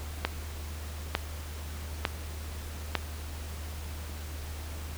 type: click train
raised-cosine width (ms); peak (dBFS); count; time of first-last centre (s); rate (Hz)
0.3; -9; 4; 0.25-2.953; 1.11
effects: added 76 Hz sine -37 dBFS peak until 4.97 s + pink hiss -45 dBFS RMS until 4.97 s